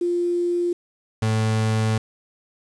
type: tone pair in turn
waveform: sine / 35% pulse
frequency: 349.2 / 109.99 Hz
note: F4 / A2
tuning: 0 / 0 cents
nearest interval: octave + minor sixth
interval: 2000 cents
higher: first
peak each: -19 / -17 dBFS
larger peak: second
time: 0.01-0.73 / 1.22-1.98 s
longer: second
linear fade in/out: 5 ms
effects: resampled to 22050 Hz + 8-bit

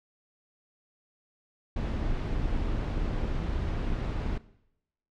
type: noise with amplitude modulation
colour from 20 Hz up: brown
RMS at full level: -28 dBFS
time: 1.76-4.38 s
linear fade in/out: 5 ms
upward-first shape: sine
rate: 273 Hz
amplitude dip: 40%
effects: noise-tail reverb RT60 0.8 s tail -18 dB re dry + low-pass 4000 Hz 12 dB/octave

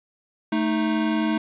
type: tone pair together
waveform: square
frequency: 220 / 311.6 Hz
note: A3 / D#4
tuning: 0 / +3 cents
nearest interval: tritone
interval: 603 cents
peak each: -24 dBFS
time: 0.52-1.38 s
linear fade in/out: 5 ms
effects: resampled to 8000 Hz + 8-bit

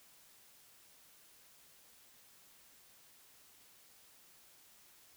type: silence
effects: white hiss -63 dBFS RMS until 5.16 s

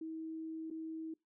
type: tone with dropouts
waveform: sine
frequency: 320.8 Hz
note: E4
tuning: 47 cents flat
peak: -40 dBFS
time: 0.01-1.14 s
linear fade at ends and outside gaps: 5 ms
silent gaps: 0.703-0.71 s
effects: noise-tail reverb RT60 0.2 s tail -24 dB re dry

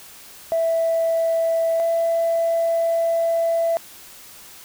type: tone pair in turn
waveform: sine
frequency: 659.3 / 666.6 Hz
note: E5 / E5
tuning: 0 / +19 cents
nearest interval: unison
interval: 19 cents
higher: second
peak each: -16 dBFS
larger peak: neither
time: 0.52-1.8 / 1.8-3.77 s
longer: second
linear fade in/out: 0 ms
effects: tanh soft clip ceiling -13 dBFS + white hiss -43 dBFS RMS until 4.64 s

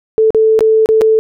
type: tone with dropouts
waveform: sine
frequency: 440 Hz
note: A4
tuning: in tune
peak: -6 dBFS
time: 0.18-1.19 s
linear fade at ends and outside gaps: 0 ms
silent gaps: 0.305-0.347 / 0.591-0.607 / 0.859-0.889 / 1.011-1.017 s
effects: none

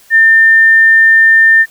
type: tone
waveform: sine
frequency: 1800 Hz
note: A6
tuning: 39 cents sharp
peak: -3 dBFS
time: 0.1-1.66 s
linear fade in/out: 50 ms
effects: white hiss -44 dBFS RMS until 1.7 s

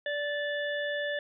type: harmonic tone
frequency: 583 Hz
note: D5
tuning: 13 cents flat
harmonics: 1 / 3 / 5 / 6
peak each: -32 / -33 / -46 / -41 dBFS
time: 0.06-1.19 s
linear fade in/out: 2 ms
effects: none

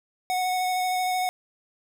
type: tone with vibrato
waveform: square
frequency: 736 Hz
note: F#5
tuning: 9 cents flat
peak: -24 dBFS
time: 0.3-1.29 s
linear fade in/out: 0 ms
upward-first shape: square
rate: 13 Hz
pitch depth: 10 cents each way
effects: none

